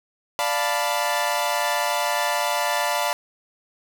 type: chord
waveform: sawtooth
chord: B half-diminished seventh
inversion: first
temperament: equal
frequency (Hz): 587.3 / 698.5 / 880 / 987.8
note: D5 / F5 / A5 / B5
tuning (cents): 0 / 0 / 0 / 0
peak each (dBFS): -23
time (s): 0.39-3.13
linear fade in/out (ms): 0
effects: none